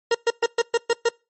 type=tone bursts; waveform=40% pulse; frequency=466.2 Hz; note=A#4; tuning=in tune; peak=-15 dBFS; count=7; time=0.11-1.089 s; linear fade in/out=5 ms; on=37 ms; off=120 ms; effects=noise-tail reverb RT60 0.3 s tail -26 dB re dry + MP3 32 kbps